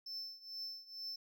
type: tone with tremolo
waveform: triangle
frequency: 5300 Hz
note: E8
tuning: 9 cents sharp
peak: -39 dBFS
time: 0.06-1.16 s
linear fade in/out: 5 ms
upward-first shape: triangle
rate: 2.2 Hz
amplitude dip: 90%
effects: none